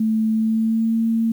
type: tone with pitch glide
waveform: sine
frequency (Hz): 220 to 226.6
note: A3 to A#3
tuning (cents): 0 to -49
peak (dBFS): -16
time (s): 0-1.32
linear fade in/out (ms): 5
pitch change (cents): +51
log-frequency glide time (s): 0.32-0.99
effects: 8-bit